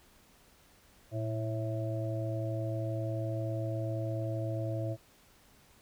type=harmonic tone with a mistuned harmonic; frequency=109.8 Hz; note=A2; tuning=3 cents flat; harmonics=1 / 3 / 5 / 6; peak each=-33 / -40 / -41 / -40 dBFS; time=1.11-4.97 s; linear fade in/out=50 ms; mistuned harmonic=1; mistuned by=+66 cents; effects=pink hiss -62 dBFS RMS until 5.81 s